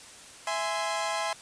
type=chord; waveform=sawtooth; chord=E augmented; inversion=none; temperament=equal with one note detuned; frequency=659.3 / 830.6 / 1036.3 Hz; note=E5 / G#5 / B#5; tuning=0 / 0 / -17 cents; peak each=-29 dBFS; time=0.47-1.33 s; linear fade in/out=2 ms; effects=white hiss -48 dBFS RMS until 1.41 s + resampled to 22050 Hz